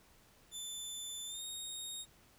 20% pulse tone with pitch glide, 3520 to 3729 Hz, A7 to A#7, 0 to 0 cents, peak -36 dBFS, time 0.51-2.06 s, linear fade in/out 50 ms, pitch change +100 cents, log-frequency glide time 1.26-1.44 s, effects pink hiss -65 dBFS RMS until 2.38 s

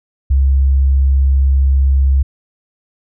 sine tone, 67.6 Hz, C#2, 43 cents flat, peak -8 dBFS, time 0.3-2.23 s, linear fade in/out 10 ms, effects none

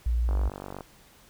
sine tone, 58.9 Hz, A#1, 19 cents sharp, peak -22 dBFS, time 0.06-0.49 s, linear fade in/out 5 ms
click train, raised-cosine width 1 ms, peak -23 dBFS, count 26, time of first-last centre 0.29-0.808 s, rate 48.3 Hz
effects pink hiss -56 dBFS RMS until 1.29 s

